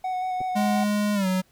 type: tone with vibrato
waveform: triangle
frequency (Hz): 740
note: F#5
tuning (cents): 0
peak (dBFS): -23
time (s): 0.04-0.84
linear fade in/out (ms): 5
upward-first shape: square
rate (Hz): 5.6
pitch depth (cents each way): 12
type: clicks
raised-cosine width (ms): 2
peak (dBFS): -26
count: 2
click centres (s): 0.406 / 0.414
type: tone with pitch glide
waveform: square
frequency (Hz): 207.7 to 186.11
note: G#3 to F#3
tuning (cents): 0 to +10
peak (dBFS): -22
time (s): 0.55-1.42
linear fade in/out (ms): 20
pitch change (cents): -190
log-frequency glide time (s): 1.14-1.27
effects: pink hiss -62 dBFS RMS until 1.51 s